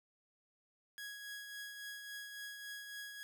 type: tone with tremolo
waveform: sawtooth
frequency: 1661.2 Hz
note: G#6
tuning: in tune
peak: -40 dBFS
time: 0.98-3.23 s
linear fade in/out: 0 ms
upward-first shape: triangle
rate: 3.6 Hz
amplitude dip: 45%
effects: none